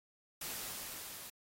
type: noise with level ramp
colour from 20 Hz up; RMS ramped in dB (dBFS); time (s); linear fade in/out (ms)
white; -41 to -49; 0.41-1.3; 5
effects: AAC 48 kbps